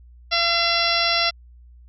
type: harmonic tone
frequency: 681 Hz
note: F5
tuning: 44 cents flat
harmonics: 1 / 2 / 3 / 4 / 5 / 6 / 7 / 8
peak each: -26 / -26 / -26 / -26 / -26 / -26 / -26 / -26 dBFS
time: 0.31-1.31 s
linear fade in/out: 20 ms
effects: added 60 Hz sine -44 dBFS peak until 1.88 s